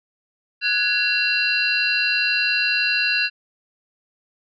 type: tone cluster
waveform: sine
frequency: 1481 / 1669 / 2734 / 4095 / 4774 Hz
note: F#6 / G#6 / F7 / C8 / D8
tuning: +1 / +8 / -37 / -38 / +28 cents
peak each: -27 / -25 / -20 / -26 / -28 dBFS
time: 0.61-3.3 s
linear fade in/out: 50 ms
effects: none